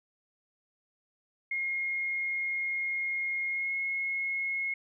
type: tone with pitch glide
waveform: sine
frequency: 2145 to 2167 Hz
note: C7 to C#7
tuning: +42 to -40 cents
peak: -29 dBFS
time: 1.51-4.74 s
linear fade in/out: 5 ms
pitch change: +18 cents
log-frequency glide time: 3.48-3.74 s
effects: none